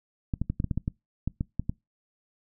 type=clicks; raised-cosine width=5 ms; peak=-15 dBFS; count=12; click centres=0.338 / 0.416 / 0.5 / 0.601 / 0.643 / 0.712 / 0.776 / 0.879 / 1.276 / 1.409 / 1.596 / 1.695 s; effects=noise-tail reverb RT60 0.2 s tail -24 dB re dry